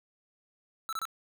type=tone bursts; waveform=square; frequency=1318.5 Hz; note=E6; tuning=in tune; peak=-33 dBFS; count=3; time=0.89-1.053 s; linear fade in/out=0 ms; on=37 ms; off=26 ms; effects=none